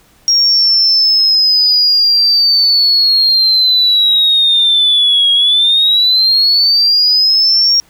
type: linear two-way sweep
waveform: sine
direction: down then up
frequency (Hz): 5600 to 3281 to 5600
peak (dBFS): -6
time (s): 0.28-7.8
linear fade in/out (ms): 0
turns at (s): 5.32
effects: tanh soft clip ceiling -2 dBFS + pink hiss -49 dBFS RMS until 7.89 s